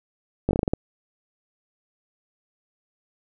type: slowing click train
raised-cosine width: 2 ms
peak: -8 dBFS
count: 8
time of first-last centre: 0.49-0.735 s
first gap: 19 ms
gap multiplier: 1.2
effects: none